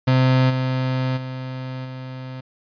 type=tone with level steps; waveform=35% pulse; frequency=129.6 Hz; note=C3; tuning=16 cents flat; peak=-12 / -18 / -26 / -29 dBFS; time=0.07-2.41 s; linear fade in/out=10 ms; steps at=0.49 / 1.16 / 1.84 s; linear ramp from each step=20 ms; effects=resampled to 11025 Hz